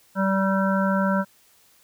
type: harmonic tone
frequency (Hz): 193.3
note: G3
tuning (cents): -24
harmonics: 1 / 3 / 5 / 7 / 8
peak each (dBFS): -21 / -26 / -28 / -29 / -30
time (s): 0.15-1.25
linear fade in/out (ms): 50
effects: white hiss -58 dBFS RMS until 1.83 s